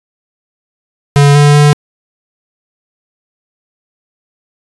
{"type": "tone with pitch steps", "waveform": "square", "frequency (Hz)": [142.9, 145.7, 146.8], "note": ["D3", "D3", "D3"], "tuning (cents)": [-47, -13, 0], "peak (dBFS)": -4, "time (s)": [1.16, 1.73], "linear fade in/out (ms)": 0, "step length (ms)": 190, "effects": ["resampled to 24000 Hz"]}